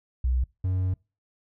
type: tone pair in turn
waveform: sine / triangle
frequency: 62.7 / 92.76 Hz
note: B1 / F#2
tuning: +27 / +5 cents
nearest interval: perfect fifth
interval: 678 cents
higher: second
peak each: -21 dBFS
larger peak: neither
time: 0.24-0.44 / 0.64-0.94 s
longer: second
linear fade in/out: 5 ms
effects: noise-tail reverb RT60 0.3 s tail -25 dB re dry